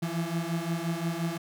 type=beating tone pair; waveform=35% pulse; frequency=164.81 / 170.51 Hz; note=E3 / F3; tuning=0 / -41 cents; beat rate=5.7 Hz; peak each=-30 dBFS; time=0.02-1.38 s; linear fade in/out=10 ms; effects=none